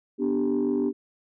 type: chord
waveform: sine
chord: G major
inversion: first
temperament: equal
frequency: 246.9 / 293.7 / 392 Hz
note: B3 / D4 / G4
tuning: 0 / 0 / 0 cents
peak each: -25 dBFS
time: 0.18-0.93 s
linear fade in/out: 50 ms
effects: tanh soft clip ceiling -17 dBFS